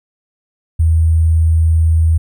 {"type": "tone with sample-and-hold", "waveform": "sine", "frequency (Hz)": 81, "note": "E2", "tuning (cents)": -30, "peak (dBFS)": -8, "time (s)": [0.79, 2.18], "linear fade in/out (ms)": 10, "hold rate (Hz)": 8820, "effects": []}